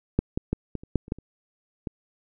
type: clicks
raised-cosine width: 3 ms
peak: -7 / -12 / -11 / -17 / -29 / -8 / -30 / -13 / -30 / -17 dBFS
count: 10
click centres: 0.19 / 0.375 / 0.53 / 0.753 / 0.835 / 0.957 / 1.081 / 1.121 / 1.186 / 1.872 s
effects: none